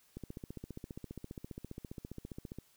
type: click train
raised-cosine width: 3 ms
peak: -30 dBFS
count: 37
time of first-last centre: 0.17-2.586 s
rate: 14.9 Hz
effects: white hiss -68 dBFS RMS until 2.76 s